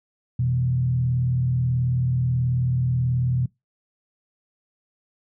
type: tone with frequency modulation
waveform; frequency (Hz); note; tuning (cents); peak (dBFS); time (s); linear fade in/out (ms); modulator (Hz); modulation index
sine; 125.2; B2; +24; -19; 0.39-3.46; 5; 38.5; 0.52
effects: noise-tail reverb RT60 0.2 s tail -23 dB re dry